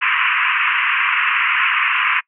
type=band-pass noise; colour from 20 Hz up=white; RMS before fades=-17 dBFS; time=0.01-2.21 s; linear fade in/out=20 ms; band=1000 to 2800 Hz; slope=96 dB/octave; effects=noise-tail reverb RT60 0.1 s tail -25 dB re dry